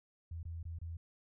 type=tone with dropouts; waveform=sine; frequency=83.2 Hz; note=E2; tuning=17 cents sharp; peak=-40 dBFS; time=0.31-0.97 s; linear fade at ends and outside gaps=5 ms; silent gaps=0.431-0.452 / 0.63-0.652 / 0.788-0.814 s; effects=none